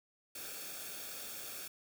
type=noise with comb filter; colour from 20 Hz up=white; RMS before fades=-45 dBFS; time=0.35-1.68 s; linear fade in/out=5 ms; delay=1 ms; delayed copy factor=-0.6; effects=none